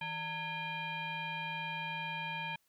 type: tone with frequency modulation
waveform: sine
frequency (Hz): 1661.2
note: G#6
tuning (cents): 0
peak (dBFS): -36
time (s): 0.01-2.56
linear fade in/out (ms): 5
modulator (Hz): 750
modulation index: 1.8
effects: white hiss -75 dBFS RMS until 2.68 s

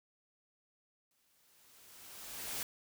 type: noise with exponential growth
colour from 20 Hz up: white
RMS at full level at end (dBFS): -38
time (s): 1.11-2.63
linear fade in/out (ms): 1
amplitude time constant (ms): 330
effects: none

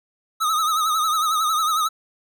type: tone with vibrato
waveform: square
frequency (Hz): 1265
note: D#6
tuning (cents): +28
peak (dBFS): -19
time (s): 0.4-1.89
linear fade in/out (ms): 20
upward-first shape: triangle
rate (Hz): 11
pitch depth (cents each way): 88
effects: none

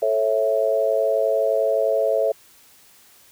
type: chord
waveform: sine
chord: A major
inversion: none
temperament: equal with one note detuned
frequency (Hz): 440 / 548 / 659.3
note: A4 / C#5 / E5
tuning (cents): 0 / -20 / 0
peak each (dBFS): -23 / -21 / -21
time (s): 0.02-2.32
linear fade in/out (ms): 5
effects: white hiss -52 dBFS RMS until 3.31 s

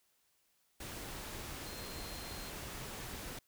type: tone in noise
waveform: sine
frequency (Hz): 4186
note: C8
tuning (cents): 0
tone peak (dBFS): -52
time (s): 1.66-2.5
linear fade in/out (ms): 5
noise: pink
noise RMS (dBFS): -45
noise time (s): 0.8-3.39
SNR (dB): -10
effects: white hiss -75 dBFS RMS until 3.47 s

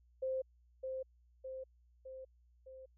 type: tone with echo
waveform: sine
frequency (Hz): 523.3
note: C5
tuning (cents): 0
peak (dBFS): -34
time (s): 0.22-0.42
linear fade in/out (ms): 10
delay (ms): 610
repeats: 4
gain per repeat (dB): -4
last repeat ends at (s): 2.86
effects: added 60 Hz sine -65 dBFS peak until 2.97 s

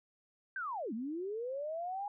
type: linear two-way sweep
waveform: sine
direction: down then up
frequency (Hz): 1600 to 207.7 to 830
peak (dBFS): -36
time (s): 0.56-2.08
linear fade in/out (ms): 2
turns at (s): 0.93
effects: none

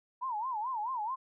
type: tone with vibrato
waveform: sine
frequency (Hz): 940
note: A#5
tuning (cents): +14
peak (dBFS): -32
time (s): 0.21-1.16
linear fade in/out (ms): 20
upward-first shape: sine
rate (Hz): 4.6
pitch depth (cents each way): 210
effects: none

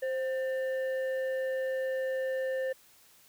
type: tone pair together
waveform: sine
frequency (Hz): 524.4 / 1791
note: C5 / A6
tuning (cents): +4 / +30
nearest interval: octave + major sixth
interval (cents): 2126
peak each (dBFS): -28 / -38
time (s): 0.02-2.73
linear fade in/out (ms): 10
effects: tanh soft clip ceiling -26 dBFS + white hiss -60 dBFS RMS until 3.28 s

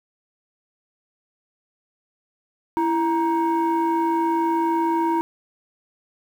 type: tone pair together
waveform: sine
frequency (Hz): 332 / 939.8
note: E4 / A#5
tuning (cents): +12 / +14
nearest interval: octave + tritone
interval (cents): 1802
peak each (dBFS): -19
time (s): 2.77-5.21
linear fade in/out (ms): 0
effects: tanh soft clip ceiling -15 dBFS + 8-bit

